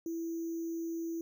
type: tone with sample-and-hold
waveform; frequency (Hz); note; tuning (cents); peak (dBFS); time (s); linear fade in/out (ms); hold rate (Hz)
sine; 332; E4; +12; -34; 0.06-1.21; 2; 6300
effects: none